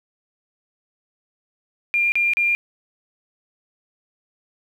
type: tone bursts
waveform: sine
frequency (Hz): 2398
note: D7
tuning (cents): +36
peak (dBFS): -16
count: 3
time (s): 1.94-2.55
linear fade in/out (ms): 0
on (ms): 180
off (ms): 35
effects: 8-bit